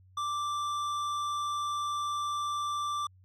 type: tone with tanh clipping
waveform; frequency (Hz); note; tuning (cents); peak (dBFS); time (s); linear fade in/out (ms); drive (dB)
triangle; 1174.7; D6; 0; -32; 0.17-3.07; 5; 17
effects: added 93 Hz sine -56 dBFS peak until 3.24 s